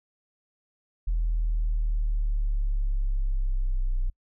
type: exponential sweep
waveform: sine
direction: down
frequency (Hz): 41.2 to 30.81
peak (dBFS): -21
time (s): 1.07-4.1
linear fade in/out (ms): 10
effects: noise-tail reverb RT60 0.1 s tail -26 dB re dry + tanh soft clip ceiling -19 dBFS